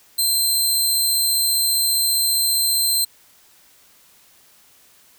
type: tone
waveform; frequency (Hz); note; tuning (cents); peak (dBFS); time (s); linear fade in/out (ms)
15% pulse; 4125; C8; -25; -10; 0.18-3.05; 10
effects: white hiss -53 dBFS RMS until 5.18 s